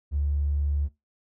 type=tone; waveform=triangle; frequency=72.1 Hz; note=D2; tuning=31 cents flat; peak=-19 dBFS; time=0.11-0.89 s; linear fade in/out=50 ms; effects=noise-tail reverb RT60 0.2 s tail -20 dB re dry + tanh soft clip ceiling -20 dBFS